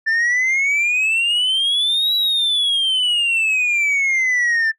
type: exponential two-way sweep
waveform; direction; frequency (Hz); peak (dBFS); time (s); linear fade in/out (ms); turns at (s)
sine; up then down; 1768 to 3925 to 1768; -12; 0.06-4.72; 20; 2.15
effects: noise-tail reverb RT60 0.1 s tail -22 dB re dry + tanh soft clip ceiling -14 dBFS